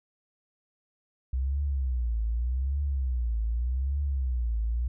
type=tone with vibrato; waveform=sine; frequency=62.7 Hz; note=B1; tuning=27 cents sharp; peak=-25 dBFS; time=1.33-4.88 s; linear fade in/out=5 ms; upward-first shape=triangle; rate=0.84 Hz; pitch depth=250 cents each way; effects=none